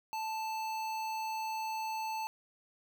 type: tone with notch filter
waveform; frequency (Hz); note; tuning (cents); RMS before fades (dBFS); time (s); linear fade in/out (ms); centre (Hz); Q
square; 880; A5; 0; -37; 0.13-2.27; 0; 9800; 1.7
effects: none